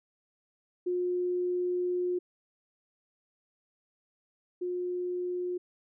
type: tone pair in turn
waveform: sine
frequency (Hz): 358.3 / 358.3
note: F4 / F4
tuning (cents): +44 / +44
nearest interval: unison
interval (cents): 0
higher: neither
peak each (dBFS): -27 / -30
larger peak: first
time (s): 0.86-2.19 / 4.61-5.58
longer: first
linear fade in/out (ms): 10
effects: none